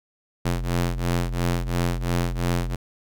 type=ring-modulated tone; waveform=sawtooth; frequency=87.31 Hz; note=F2; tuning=in tune; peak=-15 dBFS; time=0.45-2.76 s; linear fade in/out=10 ms; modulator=42.2 Hz; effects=none